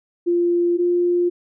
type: tone pair in turn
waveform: sine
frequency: 347.1 / 351.3 Hz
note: F4 / F4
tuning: -11 / +10 cents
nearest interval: unison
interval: 21 cents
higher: second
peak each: -15 dBFS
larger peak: neither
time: 0.26-0.78 / 0.78-1.3 s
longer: neither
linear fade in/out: 20 ms
effects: none